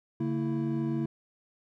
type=tone cluster; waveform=triangle; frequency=141.2 / 225.8 / 330.5 Hz; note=C#3 / A3 / E4; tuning=+32 / +45 / +5 cents; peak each=-30 dBFS; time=0.2-1.06 s; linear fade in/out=5 ms; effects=none